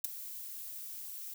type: noise with ADSR envelope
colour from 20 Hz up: violet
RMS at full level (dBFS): -29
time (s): 0.04-1.34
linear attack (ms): 6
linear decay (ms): 11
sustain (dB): -15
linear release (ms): 6
effects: none